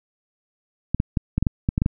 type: clicks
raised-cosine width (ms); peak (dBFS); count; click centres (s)
5; -7; 10; 0.946 / 1.001 / 1.172 / 1.38 / 1.426 / 1.468 / 1.689 / 1.779 / 1.819 / 1.861
effects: none